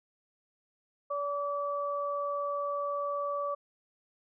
sine tone pair together, 573 / 1152 Hz, D5 / D6, -43 / -34 cents, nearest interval octave, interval 1209 cents, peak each -33 / -33 dBFS, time 1.1-3.55 s, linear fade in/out 10 ms, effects none

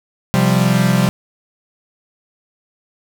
45% pulse chord, C suspended fourth, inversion none, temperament equal, 130.81 / 174.61 / 196 Hz, C3 / F3 / G3, 0 / 0 / 0 cents, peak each -16 dBFS, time 0.34-1.09 s, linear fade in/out 0 ms, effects none

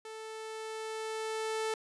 sawtooth tone with level ramp, 440 Hz, A4, in tune, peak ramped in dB -39 to -27 dBFS, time 0.05-1.74 s, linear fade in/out 2 ms, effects resampled to 24000 Hz

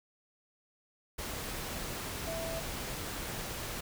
sine tone in noise, 657 Hz, E5, 6 cents flat, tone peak -37 dBFS, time 2.27-2.6 s, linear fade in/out 10 ms, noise pink, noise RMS -39 dBFS, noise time 1.18-3.81 s, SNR -1 dB, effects none

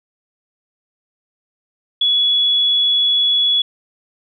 sine tone, 3387 Hz, G#7, 33 cents sharp, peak -12 dBFS, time 2.01-3.62 s, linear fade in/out 5 ms, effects none

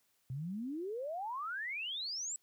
sine exponential sweep, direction up, 123.47 to 7902 Hz, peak -37 dBFS, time 0.3-2.36 s, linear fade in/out 0 ms, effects white hiss -75 dBFS RMS until 2.42 s + high-pass 60 Hz 12 dB/octave

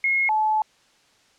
sine tone pair in turn, 2160 / 863.4 Hz, C#7 / A5, -45 / -33 cents, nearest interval octave + major third, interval 1588 cents, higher first, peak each -18 dBFS, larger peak neither, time 0.04-0.29 / 0.29-0.62 s, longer second, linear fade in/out 2 ms, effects white hiss -59 dBFS RMS until 1.38 s + low-pass 6000 Hz 12 dB/octave

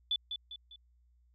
sine tone with echo, 3481 Hz, A7, 19 cents flat, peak -28 dBFS, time 0.11-0.16 s, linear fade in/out 2 ms, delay 200 ms, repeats 3, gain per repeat -7 dB, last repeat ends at 0.76 s, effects added 60 Hz sine -64 dBFS peak until 1.34 s

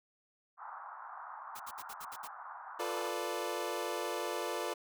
pink band-pass noise, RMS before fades -47 dBFS, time 0.57-3.12 s, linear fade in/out 50 ms, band 800 to 1400 Hz, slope 48 dB/octave
white noise bursts, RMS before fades -48 dBFS, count 7, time 1.55-2.277 s, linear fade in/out 10 ms, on 49 ms, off 64 ms
25% pulse chord, B half-diminished seventh, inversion second, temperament equal, 349.2 / 440 / 493.9 / 587.3 Hz, F4 / A4 / B4 / D5, 0 / 0 / 0 / 0 cents, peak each -37 dBFS, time 2.79-4.74 s, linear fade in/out 10 ms
effects none

